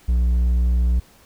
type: tone with hard clipping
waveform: sine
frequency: 60.8 Hz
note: B1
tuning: 26 cents flat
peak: -16 dBFS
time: 0.08-1 s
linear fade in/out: 10 ms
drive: 3 dB
effects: pink hiss -52 dBFS RMS until 1.25 s